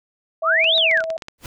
sine tone with tremolo, 649 Hz, E5, 27 cents flat, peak -20 dBFS, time 0.42-1.17 s, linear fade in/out 5 ms, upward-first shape triangle, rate 12 Hz, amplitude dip 45%
sine exponential two-way sweep, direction up then down, 1092 to 3974 to 1342 Hz, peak -14 dBFS, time 0.43-1.03 s, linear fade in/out 50 ms, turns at 0.76 s
clicks, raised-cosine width 0.2 ms, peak -16 dBFS, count 10, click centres 0.643 / 0.779 / 0.913 / 0.974 / 1.005 / 1.04 / 1.103 / 1.179 / 1.222 / 1.284 s
pink noise with exponential growth, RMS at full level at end -30 dBFS, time 1.38-1.46 s, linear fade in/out 2 ms, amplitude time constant 16 ms
effects none

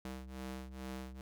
sawtooth ring-modulated tone, 129.9 Hz, C3, 12 cents flat, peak -36 dBFS, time 0.05-1.21 s, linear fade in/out 0 ms, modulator 63.8 Hz, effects none

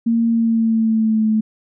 sine tone with pitch glide, 230.4 to 217.5 Hz, A#3 to A3, -20 to -20 cents, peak -13 dBFS, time 0.06-1.41 s, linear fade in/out 10 ms, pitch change -100 cents, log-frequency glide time 0.29-1.27 s, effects none

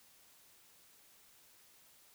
silence, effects white hiss -64 dBFS RMS until 2.14 s

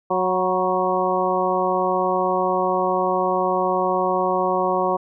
harmonic tone with a mistuned harmonic, 184.1 Hz, F#3, 8 cents flat, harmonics 1 / 2 / 3 / 4 / 5 / 6, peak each -30 / -24 / -24 / -24 / -25 / -25 dBFS, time 0.1-4.97 s, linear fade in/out 10 ms, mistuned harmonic 5, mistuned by +45 cents, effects none

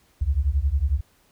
sine beating tone pair, 64.6 / 75.6 Hz, C2 / D#2, -21 / -49 cents, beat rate 11 Hz, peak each -22 dBFS, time 0.21-1.01 s, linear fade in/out 10 ms, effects pink hiss -61 dBFS RMS until 1.31 s

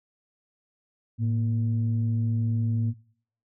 sine tone pair together, 110.7 / 235.4 Hz, A2 / A#3, +11 / +17 cents, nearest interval octave + minor second, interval 1306 cents, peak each -22 / -30 dBFS, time 1.18-2.94 s, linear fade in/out 50 ms, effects noise-tail reverb RT60 0.6 s tail -23 dB re dry + tanh soft clip ceiling -16 dBFS

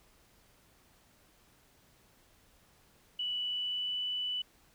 sine tone with pitch glide, 2958 to 2979 Hz, F#7 to F#7, -1 to +11 cents, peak -32 dBFS, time 3.19-4.42 s, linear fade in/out 5 ms, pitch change +12 cents, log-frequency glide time 3.35-4 s, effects pink hiss -65 dBFS RMS until 4.74 s

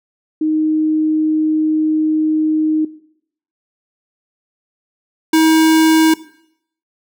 sine / square tone pair in turn, 311.1 / 318.9 Hz, D#4 / D#4, 0 / +43 cents, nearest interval unison, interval 43 cents, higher second, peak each -13 / -9 dBFS, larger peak second, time 0.41-2.85 / 5.33-6.14 s, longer first, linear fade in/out 5 ms, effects noise-tail reverb RT60 0.7 s tail -18 dB re dry

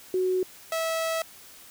sine / sawtooth tone pair in turn, 370 / 651.1 Hz, F#4 / E5, 0 / -22 cents, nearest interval minor seventh, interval 978 cents, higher second, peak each -22 dBFS, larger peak neither, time 0.14-0.43 / 0.72-1.22 s, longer second, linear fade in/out 2 ms, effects white hiss -49 dBFS RMS until 1.7 s

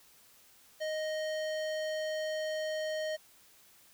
square tone with low-pass filter, 622.3 Hz, D#5, in tune, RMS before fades -35 dBFS, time 0.8-3.17 s, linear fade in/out 20 ms, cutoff 5400 Hz, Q 0.9, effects white hiss -61 dBFS RMS until 3.93 s

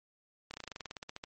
slowing click train, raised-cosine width 0.2 ms, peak -24 dBFS, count 16, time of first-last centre 0.51-1.239 s, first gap 29 ms, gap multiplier 1.07, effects MP3 32 kbps

